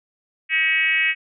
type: tone with frequency modulation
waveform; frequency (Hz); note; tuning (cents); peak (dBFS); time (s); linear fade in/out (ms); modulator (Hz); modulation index
sine; 2241; C#7; +18; -16; 0.49-1.15; 50; 324; 1.4
effects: none